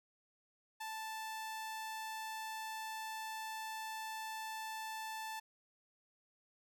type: tone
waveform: sawtooth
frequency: 880 Hz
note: A5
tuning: in tune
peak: -38 dBFS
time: 0.8-5.4 s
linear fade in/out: 10 ms
effects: none